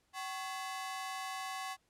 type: ring-modulated tone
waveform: sawtooth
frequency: 932.3 Hz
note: A#5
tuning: in tune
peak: -32 dBFS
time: 0.13-1.77 s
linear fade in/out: 50 ms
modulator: 169 Hz
effects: pink hiss -75 dBFS RMS until 1.89 s + low-pass 11000 Hz 12 dB/octave